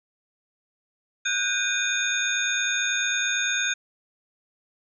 sine tone cluster, 1477 / 1586 / 2458 / 3626 / 6570 Hz, F#6 / G6 / D#7 / A#7 / G#8, -3 / +20 / -22 / -49 / -20 cents, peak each -29 dBFS, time 1.25-3.74 s, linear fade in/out 10 ms, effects none

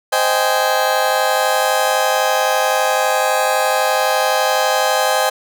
30% pulse chord, Ab major seventh, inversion first, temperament just, 519.1 / 623 / 778.7 / 830.6 Hz, C5 / Eb5 / G5 / Ab5, -14 / +2 / -12 / 0 cents, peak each -17 dBFS, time 0.12-5.3 s, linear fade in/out 10 ms, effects none

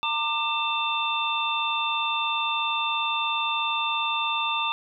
sine tone cluster, 914 / 1191 / 2677 / 3577 Hz, A#5 / D6 / E7 / A7, -34 / +24 / +26 / +28 cents, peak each -29 dBFS, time 0.03-4.72 s, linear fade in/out 0 ms, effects none

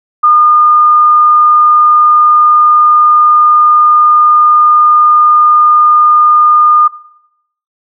sine tone, 1216 Hz, D#6, 40 cents flat, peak -3 dBFS, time 0.23-6.88 s, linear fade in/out 10 ms, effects noise-tail reverb RT60 0.8 s tail -18 dB re dry

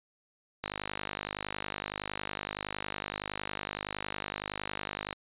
click train, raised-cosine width 0.3 ms, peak -17 dBFS, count 229, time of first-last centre 0.64-5.128 s, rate 50.8 Hz, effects resampled to 8000 Hz

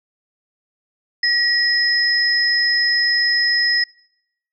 sine tone pair together, 1910 / 5109 Hz, A#6 / D#8, +42 / +45 cents, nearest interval octave + perfect fourth, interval 1703 cents, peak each -17 dBFS, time 1.23-3.84 s, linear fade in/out 5 ms, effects noise-tail reverb RT60 0.8 s tail -26 dB re dry

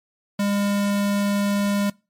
square tone, 202.2 Hz, G#3, 46 cents flat, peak -20 dBFS, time 0.39-1.9 s, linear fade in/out 5 ms, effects noise-tail reverb RT60 0.3 s tail -24 dB re dry + MP3 64 kbps

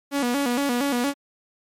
sawtooth tone with vibrato, 261.6 Hz, C4, in tune, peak -17 dBFS, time 0.11-1.14 s, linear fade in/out 50 ms, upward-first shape square, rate 4.3 Hz, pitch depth 130 cents each way, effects MP3 64 kbps

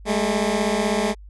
15% pulse beating tone pair, 202.7 / 218.7 Hz, G#3 / A3, -42 / -10 cents, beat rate 16 Hz, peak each -16 dBFS, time 0.05-1.15 s, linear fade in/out 50 ms, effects added 50 Hz sine -39 dBFS peak until 1.29 s + resampled to 24000 Hz

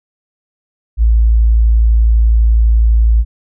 sine tone, 56 Hz, A1, 31 cents sharp, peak -6 dBFS, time 0.97-3.25 s, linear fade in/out 50 ms, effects none

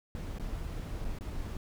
brown noise with dropouts, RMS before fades -37 dBFS, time 0.15-1.57 s, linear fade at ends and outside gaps 1 ms, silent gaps 0.385-0.397 / 1.046-1.049 / 1.187-1.209 s, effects none

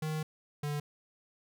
square tone pair in turn, 155.56 / 146.83 Hz, D#3 / D3, 0 / 0 cents, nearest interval minor second, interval 100 cents, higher first, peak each -33 / -33 dBFS, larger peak neither, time 0.02-0.23 / 0.63-0.8 s, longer first, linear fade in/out 5 ms, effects none

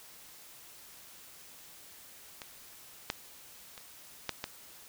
clicks, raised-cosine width 0.2 ms, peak -24 / -13 / -28 / -14 / -17 dBFS, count 5, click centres 2.418 / 3.101 / 3.778 / 4.293 / 4.441 s, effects white hiss -53 dBFS RMS until 4.88 s

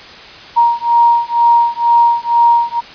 sine beating tone pair, 939 / 941.1 Hz, A#5 / A#5, +12 / +16 cents, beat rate 2.1 Hz, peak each -11 dBFS, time 0.56-2.81 s, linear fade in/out 20 ms, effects white hiss -34 dBFS RMS until 2.94 s + resampled to 11025 Hz

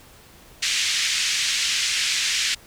pink band-pass noise, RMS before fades -23 dBFS, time 0.62-2.55 s, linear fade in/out 10 ms, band 2100 to 7300 Hz, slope 24 dB/octave, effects pink hiss -49 dBFS RMS until 2.66 s

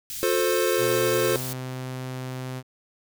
white band-stop noise, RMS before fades -34 dBFS, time 0.1-1.53 s, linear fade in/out 0 ms, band 130 to 3200 Hz, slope 12 dB/octave
square chord, F major, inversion none, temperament equal with one note detuned, 358.4 / 440 / 523.3 Hz, F4 / A4 / C5, +45 / 0 / 0 cents, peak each -26 dBFS, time 0.23-1.36 s, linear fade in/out 0 ms
sawtooth tone with pitch glide, 122.5 to 128.81 Hz, B2 to C3, -14 to -27 cents, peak -27 dBFS, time 0.77-2.63 s, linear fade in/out 50 ms, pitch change +87 cents, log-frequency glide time 1.19-1.44 s
effects none

